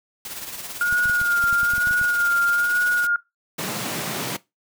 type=noise with tremolo; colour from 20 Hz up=white; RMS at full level=-32 dBFS; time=0.25-3.07 s; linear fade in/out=2 ms; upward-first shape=sine; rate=18 Hz; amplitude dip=50%
type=tone with vibrato; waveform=sine; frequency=1424 Hz; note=F6; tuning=33 cents sharp; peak=-17 dBFS; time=0.81-3.16 s; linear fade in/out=2 ms; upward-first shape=sine; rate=1.1 Hz; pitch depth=32 cents each way
type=clicks; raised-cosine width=5 ms; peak=-24 dBFS; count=12; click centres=0.926 / 1.057 / 1.097 / 1.215 / 1.44 / 1.528 / 1.632 / 1.736 / 1.781 / 1.872 / 1.91 / 2.014 s
type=high-pass noise; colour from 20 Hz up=pink; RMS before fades=-28 dBFS; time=3.58-4.37 s; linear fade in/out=10 ms; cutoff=120 Hz; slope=48 dB/octave
effects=noise-tail reverb RT60 0.2 s tail -19 dB re dry